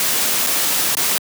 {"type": "noise with dropouts", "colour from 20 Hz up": "white", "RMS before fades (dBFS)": -18, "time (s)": [0, 1.18], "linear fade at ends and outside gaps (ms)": 1, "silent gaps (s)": [[0.465, 0.469], [0.951, 0.969]], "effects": ["high-pass 150 Hz 12 dB/octave"]}